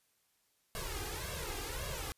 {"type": "noise with flanger", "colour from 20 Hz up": "pink", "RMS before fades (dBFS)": -40, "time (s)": [0.75, 2.12], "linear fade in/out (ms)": 0, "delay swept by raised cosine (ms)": [1.8, 2.51], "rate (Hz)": 1.8, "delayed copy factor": 0.9, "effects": ["white hiss -75 dBFS RMS until 2.17 s", "resampled to 32000 Hz"]}